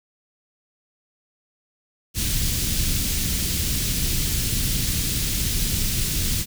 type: band-stop noise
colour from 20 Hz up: pink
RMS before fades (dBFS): -23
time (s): 2.14-6.46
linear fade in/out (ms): 50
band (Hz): 190 to 3500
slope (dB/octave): 12
effects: none